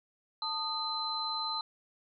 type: tone cluster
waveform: sine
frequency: 890 / 1235 / 4060 Hz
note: A5 / D#6 / B7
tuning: +20 / -13 / +47 cents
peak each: -38 / -38 / -34 dBFS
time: 0.42-1.61 s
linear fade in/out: 2 ms
effects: none